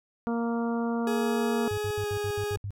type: harmonic tone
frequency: 233.1 Hz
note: A#3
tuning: in tune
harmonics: 1 / 2 / 3 / 4 / 5 / 6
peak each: -27 / -33 / -37 / -39 / -41 / -43 dBFS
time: 0.27-1.68 s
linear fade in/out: 0 ms
type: tone with pitch glide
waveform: 40% pulse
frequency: 420 to 414.2 Hz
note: G#4 to G#4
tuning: +19 to -5 cents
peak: -28 dBFS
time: 1.07-2.56 s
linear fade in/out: 2 ms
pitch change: -24 cents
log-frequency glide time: 1.96-2.09 s
type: tone bursts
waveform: sine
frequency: 100.7 Hz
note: G2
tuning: 47 cents sharp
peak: -31 dBFS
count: 8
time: 1.71-2.706 s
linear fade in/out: 0 ms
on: 65 ms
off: 68 ms
effects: none